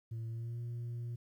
sine tone with pitch glide, 113.7 to 118.8 Hz, A#2 to A#2, -43 to +33 cents, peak -35 dBFS, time 0.11-1.16 s, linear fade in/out 10 ms, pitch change +76 cents, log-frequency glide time 0.29-0.59 s, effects tanh soft clip ceiling -37 dBFS + 12-bit

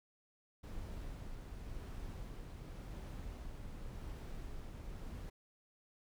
brown noise with tremolo, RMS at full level -45 dBFS, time 0.63-5.3 s, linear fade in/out 10 ms, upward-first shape sine, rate 0.91 Hz, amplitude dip 25%, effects none

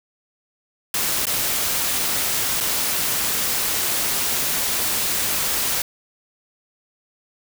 white noise with dropouts, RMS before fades -22 dBFS, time 0.94-5.82 s, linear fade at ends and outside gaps 2 ms, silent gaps 1.255-1.268 / 2.604-2.608 s, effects none

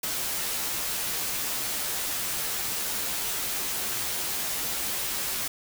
white noise with comb filter, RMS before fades -30 dBFS, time 0.03-5.48 s, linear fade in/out 5 ms, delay 12 ms, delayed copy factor -0.6, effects none

